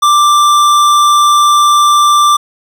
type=tone with tanh clipping; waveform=sine; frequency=1179 Hz; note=D6; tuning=6 cents sharp; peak=-7 dBFS; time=0.02-2.37 s; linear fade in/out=10 ms; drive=18 dB; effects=none